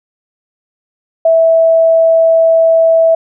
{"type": "tone", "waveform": "sine", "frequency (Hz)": 655, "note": "E5", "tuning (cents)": -11, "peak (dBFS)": -5, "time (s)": [1.25, 3.15], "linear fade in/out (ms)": 5, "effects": []}